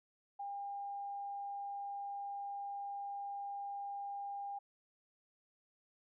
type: tone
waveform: sine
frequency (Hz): 803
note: G5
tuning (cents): +41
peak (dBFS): -40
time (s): 0.39-4.59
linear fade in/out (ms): 10
effects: none